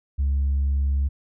sine tone, 69.3 Hz, C#2, in tune, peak -17 dBFS, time 0.18-1.09 s, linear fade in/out 20 ms, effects tanh soft clip ceiling -17 dBFS

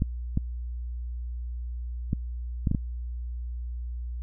clicks, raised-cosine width 5 ms, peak -12 dBFS, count 6, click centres 0.021 / 0.374 / 2.131 / 2.672 / 2.714 / 2.748 s, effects added 60 Hz sine -31 dBFS peak until 4.22 s

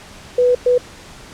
sine tone bursts at uneven times, 494.1 Hz, B4, 1 cent sharp, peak -10 dBFS, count 2, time 0.38-0.55 / 0.66-0.78 s, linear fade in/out 5 ms, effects pink hiss -39 dBFS RMS until 1.33 s + low-pass 8000 Hz 12 dB/octave

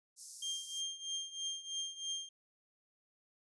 pink high-pass noise, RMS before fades -49 dBFS, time 0.16-0.83 s, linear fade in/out 50 ms, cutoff 5200 Hz, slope 48 dB/octave
30% pulse tone with tremolo, 3192 Hz, G7, 31 cents sharp, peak -32 dBFS, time 0.42-2.29 s, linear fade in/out 5 ms, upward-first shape triangle, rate 3.1 Hz, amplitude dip 85%
effects resampled to 24000 Hz

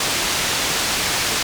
white low-pass noise, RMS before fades -21 dBFS, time 0-1.43 s, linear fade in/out 5 ms, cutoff 6000 Hz, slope 12 dB/octave, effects none

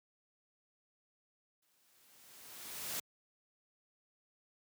white noise with exponential growth, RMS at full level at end -38 dBFS, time 1.62-3 s, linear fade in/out 5 ms, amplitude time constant 300 ms, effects high-pass 100 Hz 12 dB/octave

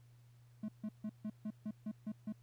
triangle tone bursts, 213.9 Hz, A3, 49 cents flat, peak -36 dBFS, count 9, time 0.63-2.325 s, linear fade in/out 5 ms, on 55 ms, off 150 ms, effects added 120 Hz sine -60 dBFS peak until 2.42 s + pink hiss -75 dBFS RMS until 2.42 s

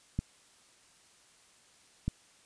clicks, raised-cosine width 5 ms, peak -18 dBFS, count 2, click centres 0.19 / 2.08 s, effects white hiss -62 dBFS RMS until 2.45 s + resampled to 22050 Hz

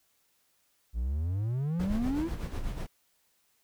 triangle exponential sweep, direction up, 54.1 to 350 Hz, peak -26 dBFS, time 0.93-2.3 s, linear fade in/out 50 ms
brown noise with tremolo, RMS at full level -32 dBFS, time 1.79-2.87 s, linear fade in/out 10 ms, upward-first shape sine, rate 8.1 Hz, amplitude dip 55%
effects white hiss -71 dBFS RMS until 3.63 s

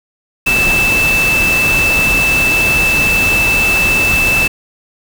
sine tone in noise, 2637 Hz, E7, in tune, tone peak -10 dBFS, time 0.46-4.48 s, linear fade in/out 10 ms, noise pink, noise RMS -18 dBFS, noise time 0.46-4.48 s, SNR +5 dB, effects none

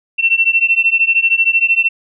sine beating tone pair, 2694 / 2707 Hz, E7 / E7, +37 / +45 cents, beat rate 13 Hz, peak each -13 dBFS, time 0.18-1.89 s, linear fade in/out 20 ms, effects none

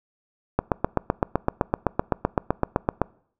click train, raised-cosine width 1 ms, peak -5 dBFS, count 20, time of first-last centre 0.59-3.017 s, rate 7.83 Hz, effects noise-tail reverb RT60 0.6 s tail -24 dB re dry

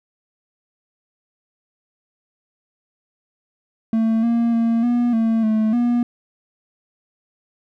triangle tone with pitch steps, 224 / 233.3 / 230 / 240.9 / 225.4 / 217.8 / 240.3 Hz, A3 / A#3 / A#3 / B3 / A3 / A3 / B3, +31 / +2 / -23 / -43 / +42 / -17 / -47 cents, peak -13 dBFS, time 3.93-6.03 s, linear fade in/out 2 ms, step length 300 ms, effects none

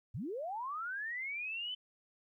sine linear sweep, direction up, 82.41 to 3064 Hz, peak -37 dBFS, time 0.14-1.75 s, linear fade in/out 10 ms, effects 13-bit

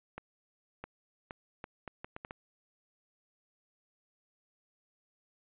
accelerating click train, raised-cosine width 0.5 ms, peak -26 dBFS, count 9, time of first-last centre 0.18-2.309 s, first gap 660 ms, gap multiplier 0.71, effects resampled to 8000 Hz

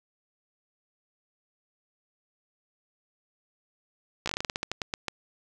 slowing click train, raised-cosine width 0.2 ms, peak -12 dBFS, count 15, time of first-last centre 4.26-5.083 s, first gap 15 ms, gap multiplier 1.19, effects none

